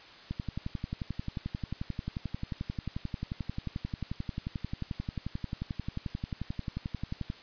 click train, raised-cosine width 5 ms, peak -21 dBFS, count 80, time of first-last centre 0.31-7.301 s, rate 11.3 Hz, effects white hiss -51 dBFS RMS until 7.42 s + resampled to 11025 Hz

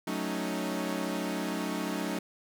sawtooth chord, D# half-diminished seventh, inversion first, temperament equal, 185 / 220 / 277.2 / 311.1 Hz, F#3 / A3 / C#4 / D#4, 0 / 0 / 0 / 0 cents, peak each -32 / -33 / -33 / -32 dBFS, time 0.07-2.19 s, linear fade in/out 5 ms, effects none

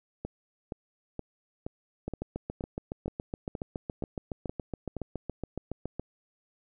two click trains, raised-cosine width 2 ms, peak -20 / -21 dBFS, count 29 / 11, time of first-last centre 2.08-5.996 / 0.25-4.967 s, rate 7.15 / 2.12 Hz, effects none

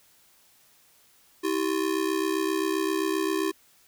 square ring-modulated tone, 354.6 Hz, F4, 26 cents sharp, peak -22 dBFS, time 1.43-3.52 s, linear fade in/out 20 ms, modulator 33.8 Hz, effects white hiss -60 dBFS RMS until 3.87 s

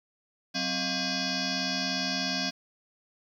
sine tone with frequency modulation, 2486 Hz, D#7, 2 cents flat, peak -27 dBFS, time 0.54-2.51 s, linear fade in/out 20 ms, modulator 445 Hz, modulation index 6.6, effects 10-bit

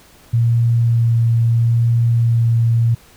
sine tone with vibrato, 116.54 Hz, A#2, in tune, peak -11 dBFS, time 0.33-2.95 s, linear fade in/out 10 ms, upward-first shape sine, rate 0.76 Hz, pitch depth 11 cents each way, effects pink hiss -47 dBFS RMS until 3.16 s

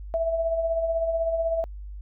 sine tone with tremolo, 659.3 Hz, E5, in tune, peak -20 dBFS, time 0.14-1.64 s, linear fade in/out 0 ms, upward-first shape triangle, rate 16 Hz, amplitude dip 55%, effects added 50 Hz sine -35 dBFS peak until 2.01 s

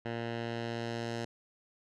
10% pulse tone with low-pass filter sweep, 116.54 Hz, A#2, in tune, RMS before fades -37 dBFS, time 0.05-1.25 s, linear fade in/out 5 ms, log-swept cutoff 2600 to 6100 Hz, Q 1.1, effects none

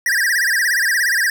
square tone with vibrato, 1760 Hz, A6, in tune, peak -15 dBFS, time 0.06-1.3 s, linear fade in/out 2 ms, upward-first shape sine, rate 17 Hz, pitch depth 190 cents each way, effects none

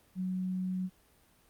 sine tone, 185 Hz, F#3, in tune, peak -31 dBFS, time 0.15-0.9 s, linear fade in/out 50 ms, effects pink hiss -65 dBFS RMS until 1.49 s + Opus 32 kbps

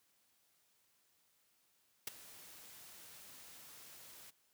white noise with ADSR envelope, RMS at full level -37 dBFS, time 2.07-4.31 s, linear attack 4 ms, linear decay 14 ms, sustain -19 dB, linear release 16 ms, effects white hiss -75 dBFS RMS until 4.53 s + high-pass 60 Hz 12 dB/octave

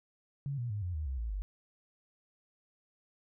sine tone with pitch steps, 139.9 / 120.39 / 103.6 / 89.16 / 76.72 / 66.02 / 56.82 / 48.89 Hz, C#3 / B2 / G#2 / F2 / D#2 / C2 / A#1 / G1, +16 / -44 / -4 / +36 / -24 / +16 / -44 / -4 cents, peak -33 dBFS, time 0.46-1.42 s, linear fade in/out 0 ms, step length 120 ms, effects none

